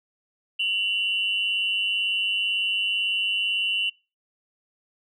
sine tone pair together, 2758 / 2960 Hz, F7 / F#7, -22 / 0 cents, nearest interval minor second, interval 122 cents, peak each -24 dBFS, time 0.59-3.9 s, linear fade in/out 10 ms, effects noise-tail reverb RT60 0.3 s tail -25 dB re dry + tanh soft clip ceiling -15 dBFS

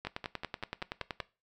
two click trains, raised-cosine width 0.3 ms, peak -23 / -19 dBFS, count 7 / 13, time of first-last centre 0.05-1.204 / 0.07-1.202 s, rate 5.2 / 10.6 Hz, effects noise-tail reverb RT60 0.3 s tail -19 dB re dry

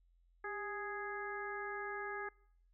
harmonic tone with a mistuned harmonic, 415.3 Hz, G#4, in tune, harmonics 1 / 2 / 3 / 4 / 5, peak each -45 / -47 / -47 / -44 / -52 dBFS, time 0.44-2.29 s, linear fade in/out 5 ms, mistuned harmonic 1, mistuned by -63 cents, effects noise-tail reverb RT60 0.7 s tail -26 dB re dry + added 43 Hz sine -67 dBFS peak until 2.73 s

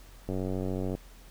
click train, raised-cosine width 2 ms, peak -20 dBFS, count 63, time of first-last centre 0.29-0.951 s, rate 93.8 Hz, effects added 42 Hz sine -49 dBFS peak until 1.3 s + pink hiss -56 dBFS RMS until 1.3 s

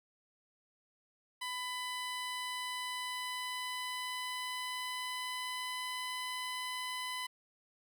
15% pulse tone with pitch glide, 1000 to 1006.4 Hz, B5 to B5, +21 to +32 cents, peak -31 dBFS, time 1.41-7.27 s, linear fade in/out 10 ms, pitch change +11 cents, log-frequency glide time 3.04-6.03 s, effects none

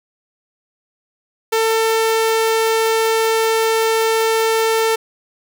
sawtooth tone, 447.4 Hz, A4, 29 cents sharp, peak -10 dBFS, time 1.52-4.96 s, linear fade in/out 10 ms, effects none

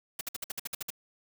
white noise bursts, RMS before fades -35 dBFS, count 10, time 0.19-0.904 s, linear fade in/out 5 ms, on 21 ms, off 56 ms, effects none

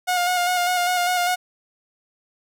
sawtooth tone with vibrato, 717 Hz, F5, 45 cents sharp, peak -15 dBFS, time 0.07-1.36 s, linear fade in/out 20 ms, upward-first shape square, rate 5 Hz, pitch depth 24 cents each way, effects none

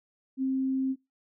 sine tone, 264.5 Hz, C4, 19 cents sharp, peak -25 dBFS, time 0.37-0.96 s, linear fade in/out 50 ms, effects noise-tail reverb RT60 0.2 s tail -20 dB re dry

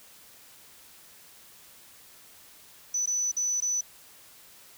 sine tone with dropouts, 5980 Hz, F#8, 17 cents sharp, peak -25 dBFS, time 2.94-3.81 s, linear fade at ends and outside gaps 5 ms, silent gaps 3.06-3.073 / 3.316-3.366 / 3.604-3.621 s, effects white hiss -53 dBFS RMS until 4.77 s

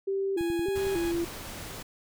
sine tone with vibrato, 364.3 Hz, F#4, 27 cents flat, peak -26 dBFS, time 0.07-1.25 s, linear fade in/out 10 ms, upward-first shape square, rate 1.7 Hz, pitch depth 120 cents each way
15% pulse tone, 830 Hz, G#5, 1 cent flat, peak -32 dBFS, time 0.37-1.12 s, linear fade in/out 10 ms
click train, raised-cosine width 5 ms, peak -28 dBFS, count 10, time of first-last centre 0.41-1.236 s, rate 10.9 Hz
pink noise, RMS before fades -40 dBFS, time 0.75-1.83 s, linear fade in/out 10 ms
effects none

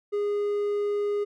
triangle tone, 411.1 Hz, G#4, 18 cents flat, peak -22 dBFS, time 0.12-1.25 s, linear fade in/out 20 ms, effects none

